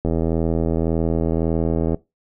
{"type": "click train", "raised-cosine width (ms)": 2, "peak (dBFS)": -8, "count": 156, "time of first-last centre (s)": [0.05, 1.945], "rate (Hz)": 81.8, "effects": ["noise-tail reverb RT60 0.2 s tail -19 dB re dry"]}